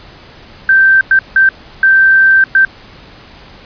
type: tone bursts at uneven times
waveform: sine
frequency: 1562 Hz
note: G6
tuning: 7 cents flat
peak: -4 dBFS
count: 5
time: 0.69-1.01 / 1.11-1.19 / 1.36-1.49 / 1.83-2.44 / 2.55-2.65 s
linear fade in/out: 2 ms
effects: pink hiss -37 dBFS RMS until 3.65 s + resampled to 11025 Hz